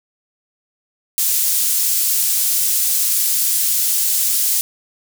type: high-pass noise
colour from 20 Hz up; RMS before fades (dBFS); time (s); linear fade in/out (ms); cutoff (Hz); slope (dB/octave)
pink; -17; 1.18-4.61; 0; 8100; 12
effects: none